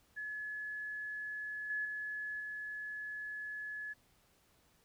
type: tone with level steps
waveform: sine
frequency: 1705 Hz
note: G#6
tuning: 45 cents sharp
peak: -39 / -34 / -38 / -40 dBFS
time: 0.16-3.94 s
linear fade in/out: 20 ms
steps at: 1.7 / 1.85 / 2.4 s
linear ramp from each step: 2 ms
effects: pink hiss -70 dBFS RMS until 4.84 s